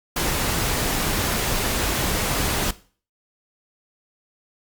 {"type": "noise", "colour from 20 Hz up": "pink", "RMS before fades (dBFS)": -23, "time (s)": [0.16, 2.71], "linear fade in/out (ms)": 5, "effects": ["noise-tail reverb RT60 0.4 s tail -17 dB re dry", "Opus 48 kbps"]}